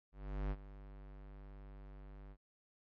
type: tone with ADSR envelope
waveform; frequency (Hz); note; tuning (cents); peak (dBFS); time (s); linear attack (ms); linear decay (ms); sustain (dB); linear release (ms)
square; 49.41; G1; +14; -35; 0.12-2.37; 390; 47; -16; 58
effects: low-pass 2000 Hz 12 dB/octave + MP3 48 kbps